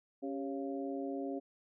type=harmonic tone with a mistuned harmonic; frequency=138.2 Hz; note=C#3; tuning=5 cents flat; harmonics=2 / 3 / 4 / 5; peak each=-38 / -42 / -44 / -46 dBFS; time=0.22-1.4 s; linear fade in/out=20 ms; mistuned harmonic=3; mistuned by=-75 cents; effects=none